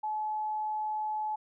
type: tone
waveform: sine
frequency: 857 Hz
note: A5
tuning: 46 cents flat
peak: -30 dBFS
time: 0.03-1.36 s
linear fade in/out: 10 ms
effects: none

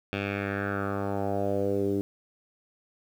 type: tone with low-pass filter sweep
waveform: 10% pulse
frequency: 99.7 Hz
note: G2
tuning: 30 cents sharp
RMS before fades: -29 dBFS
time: 0.13-2.01 s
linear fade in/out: 0 ms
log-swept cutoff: 2900 to 340 Hz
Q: 3.4
effects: 9-bit

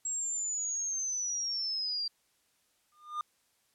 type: linear sweep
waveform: sine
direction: down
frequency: 7640 to 4699 Hz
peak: -31 dBFS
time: 0.05-2.08 s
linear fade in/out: 5 ms
type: tone with exponential growth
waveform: triangle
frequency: 1211 Hz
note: D#6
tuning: 47 cents flat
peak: -27 dBFS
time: 2.92-3.21 s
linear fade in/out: 2 ms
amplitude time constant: 63 ms
effects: white hiss -72 dBFS RMS until 3.74 s + low-pass 12000 Hz 12 dB/octave

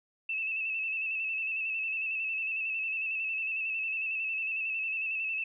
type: tone with vibrato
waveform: sine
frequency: 2624 Hz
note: E7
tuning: 9 cents flat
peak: -30 dBFS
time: 0.29-5.44 s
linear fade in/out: 5 ms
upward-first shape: square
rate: 11 Hz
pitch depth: 34 cents each way
effects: none

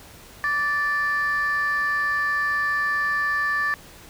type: tone pair together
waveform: sine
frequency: 1164 / 1760 Hz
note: D6 / A6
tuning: -16 / 0 cents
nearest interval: perfect fifth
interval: 716 cents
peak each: -24 / -20 dBFS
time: 0.44-3.74 s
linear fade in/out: 0 ms
effects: tanh soft clip ceiling -17 dBFS + pink hiss -46 dBFS RMS until 4.09 s

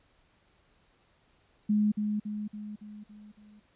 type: tone with echo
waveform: sine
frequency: 210 Hz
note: G#3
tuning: 19 cents sharp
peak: -22 dBFS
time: 1.69-1.92 s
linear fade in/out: 10 ms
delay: 280 ms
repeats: 6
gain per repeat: -5 dB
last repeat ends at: 3.6 s
effects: pink hiss -67 dBFS RMS until 3.75 s + resampled to 8000 Hz

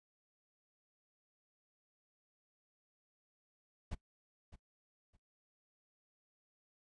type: noise with echo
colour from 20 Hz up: brown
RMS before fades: -39 dBFS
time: 3.91-3.95 s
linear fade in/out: 10 ms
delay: 610 ms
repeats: 2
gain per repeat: -14 dB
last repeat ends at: 5.17 s
effects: noise-tail reverb RT60 0.1 s tail -21 dB re dry + resampled to 22050 Hz

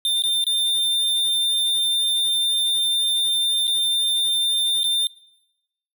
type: tone with dropouts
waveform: square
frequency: 3598 Hz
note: A7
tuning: 38 cents sharp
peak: -19 dBFS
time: 0.05-5.07 s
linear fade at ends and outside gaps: 1 ms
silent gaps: 0.222-0.237 / 0.441-0.467 / 3.671-3.677 / 4.833-4.841 s
effects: noise-tail reverb RT60 0.9 s tail -20 dB re dry

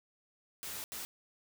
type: noise bursts at uneven times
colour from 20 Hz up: white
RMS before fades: -42 dBFS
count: 2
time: 0.63-0.84 / 0.92-1.05 s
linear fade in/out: 0 ms
effects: none

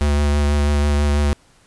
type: tone with vibrato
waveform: square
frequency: 72.8 Hz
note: D2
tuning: 15 cents flat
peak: -15 dBFS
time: 0.01-1.33 s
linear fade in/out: 0 ms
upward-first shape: triangle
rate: 6.1 Hz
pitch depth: 21 cents each way
effects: pink hiss -54 dBFS RMS until 1.66 s + resampled to 24000 Hz

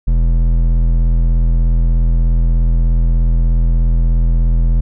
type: tone with hard clipping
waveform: sine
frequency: 41.62 Hz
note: E1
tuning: 17 cents sharp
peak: -11 dBFS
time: 0.07-4.81 s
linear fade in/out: 10 ms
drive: 9 dB
effects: none

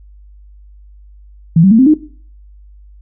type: tone with pitch steps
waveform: sine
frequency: 164.3 / 192.03 / 224.4 / 262.3 / 306.6 Hz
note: E3 / G3 / A3 / C4 / D#4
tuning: -5 / -35 / +34 / +4 / -25 cents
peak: -4 dBFS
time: 1.56-1.94 s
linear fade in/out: 5 ms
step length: 76 ms
effects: noise-tail reverb RT60 0.5 s tail -19 dB re dry + added 50 Hz sine -37 dBFS peak until 3.01 s

